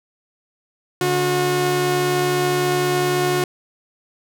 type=tone pair together; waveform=sawtooth; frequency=144 / 361.9 Hz; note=D3 / F#4; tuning=-34 / -38 cents; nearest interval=octave + major third; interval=1596 cents; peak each=-20 / -14 dBFS; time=1.01-3.44 s; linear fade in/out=2 ms; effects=none